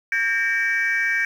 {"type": "tone cluster", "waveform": "sine", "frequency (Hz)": [1598, 1835, 2297], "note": ["G6", "A#6", "D7"], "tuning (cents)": [33, -28, -39], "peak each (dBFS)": -22, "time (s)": [0.12, 1.25], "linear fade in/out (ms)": 2, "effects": ["tanh soft clip ceiling -13 dBFS", "8-bit"]}